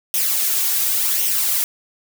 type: noise with flanger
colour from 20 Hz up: blue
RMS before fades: -19 dBFS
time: 0.14-1.64 s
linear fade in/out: 0 ms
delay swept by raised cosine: 0.33 to 2.73 ms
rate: 0.91 Hz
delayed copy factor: +0.55
effects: none